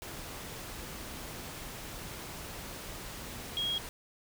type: tone in noise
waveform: sine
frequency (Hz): 3279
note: G#7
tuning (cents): -23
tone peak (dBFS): -30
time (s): 3.57-3.78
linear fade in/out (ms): 0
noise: pink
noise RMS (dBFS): -43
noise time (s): 0.02-3.89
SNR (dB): +10
effects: none